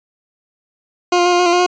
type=tone with pitch steps; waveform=20% pulse; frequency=355.4 / 350.6 / 356.4 / 351.7 / 358.4 / 345.2 / 355.8 / 359.3 Hz; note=F4 / F4 / F4 / F4 / F4 / F4 / F4 / F4; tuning=+30 / +7 / +35 / +12 / +45 / -20 / +32 / +49 cents; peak=-6 dBFS; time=1.12-1.664 s; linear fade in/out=5 ms; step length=68 ms; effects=resampled to 16000 Hz